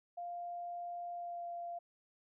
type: tone with pitch glide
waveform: sine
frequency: 698.5 to 691.7 Hz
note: F5 to F5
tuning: 0 to -17 cents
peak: -40 dBFS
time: 0.17-1.79 s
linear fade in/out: 10 ms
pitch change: -17 cents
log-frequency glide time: 1.14-1.47 s
effects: none